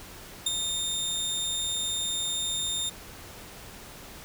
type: tone with ADSR envelope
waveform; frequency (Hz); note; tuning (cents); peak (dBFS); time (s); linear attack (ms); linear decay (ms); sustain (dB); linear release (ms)
25% pulse; 3641; A#7; -41; -18; 0.46-2.9; 7; 21; -6; 14
effects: pink hiss -45 dBFS RMS until 4.24 s